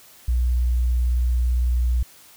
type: tone with vibrato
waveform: sine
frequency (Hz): 60.9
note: B1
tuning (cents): -24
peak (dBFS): -17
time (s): 0.28-2.03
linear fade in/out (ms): 5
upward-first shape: square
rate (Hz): 18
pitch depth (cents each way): 13
effects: white hiss -49 dBFS RMS until 2.36 s